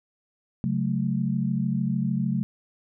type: tone cluster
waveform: sine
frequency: 138.2 / 185 / 218.2 Hz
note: C#3 / F#3 / A3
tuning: -5 / 0 / -14 cents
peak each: -27 dBFS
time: 0.64-2.43 s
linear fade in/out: 0 ms
effects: none